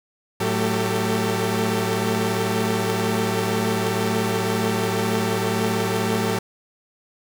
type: tone cluster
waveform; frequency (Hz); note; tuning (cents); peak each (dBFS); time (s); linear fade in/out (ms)
sawtooth; 109.5 / 185.4 / 221 / 391.4 / 448.2; A2 / F#3 / A3 / G4 / A4; -8 / +4 / +8 / -3 / +32; -23; 0.4-6.39; 5
effects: none